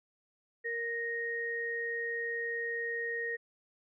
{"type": "tone pair together", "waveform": "sine", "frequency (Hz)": [465.8, 1864.7], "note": ["A#4", "A#6"], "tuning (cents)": [-1, 0], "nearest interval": "2 octaves", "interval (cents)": 2401, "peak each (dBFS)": [-38, -34], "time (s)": [0.64, 3.37], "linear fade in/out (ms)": 20, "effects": []}